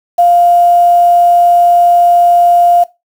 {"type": "tone with quantisation", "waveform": "sine", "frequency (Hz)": 698.5, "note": "F5", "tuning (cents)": 0, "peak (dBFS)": -4, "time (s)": [0.18, 2.84], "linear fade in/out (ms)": 10, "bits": 5, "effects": ["noise-tail reverb RT60 0.2 s tail -17 dB re dry"]}